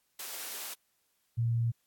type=high-pass noise; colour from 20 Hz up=white; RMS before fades=-40 dBFS; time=0.19-0.74 s; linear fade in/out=5 ms; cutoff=400 Hz; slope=12 dB/octave
type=tone; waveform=sine; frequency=116.54 Hz; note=A#2; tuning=in tune; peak=-26 dBFS; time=1.37-1.72 s; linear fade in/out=20 ms
effects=white hiss -75 dBFS RMS until 1.86 s + AAC 64 kbps